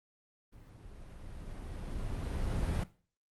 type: noise with level ramp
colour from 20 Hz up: brown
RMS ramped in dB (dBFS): -54 to -30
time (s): 0.52-2.84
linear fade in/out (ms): 10
effects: noise-tail reverb RT60 0.4 s tail -17 dB re dry + Opus 32 kbps